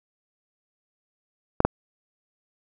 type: clicks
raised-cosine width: 1 ms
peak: -4 dBFS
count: 2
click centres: 1.604 / 1.65 s
effects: none